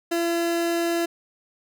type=tone; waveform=30% pulse; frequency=338.8 Hz; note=E4; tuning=48 cents sharp; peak=-19 dBFS; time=0.11-1.06 s; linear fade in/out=10 ms; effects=none